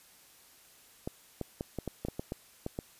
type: clicks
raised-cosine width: 2 ms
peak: -21 dBFS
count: 11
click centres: 1.075 / 1.413 / 1.609 / 1.787 / 1.877 / 2.05 / 2.085 / 2.195 / 2.321 / 2.664 / 2.789 s
effects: white hiss -59 dBFS RMS until 2.99 s + resampled to 32000 Hz